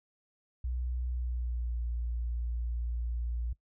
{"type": "tone with pitch glide", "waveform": "sine", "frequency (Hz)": [61.74, 58.88], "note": ["B1", "A#1"], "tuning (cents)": [0, 18], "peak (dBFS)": -30, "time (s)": [0.64, 3.53], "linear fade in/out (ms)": 5, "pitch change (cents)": -82, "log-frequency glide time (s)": [1.1, 1.78], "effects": ["noise-tail reverb RT60 0.1 s tail -20 dB re dry", "tanh soft clip ceiling -26 dBFS"]}